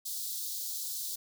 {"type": "high-pass noise", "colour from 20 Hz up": "white", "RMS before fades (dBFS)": -37, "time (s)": [0.05, 1.16], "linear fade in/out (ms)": 10, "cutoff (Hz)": 3700, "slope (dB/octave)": 48, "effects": []}